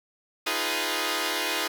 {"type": "chord", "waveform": "5% pulse", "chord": "F half-diminished seventh", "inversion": "third", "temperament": "equal with one note detuned", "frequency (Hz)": [311.1, 349.2, 415.3, 497.6], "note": ["Eb4", "F4", "Ab4", "Cb5"], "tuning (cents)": [0, 0, 0, 13], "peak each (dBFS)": -20, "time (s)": [0.46, 1.68], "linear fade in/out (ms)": 10, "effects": []}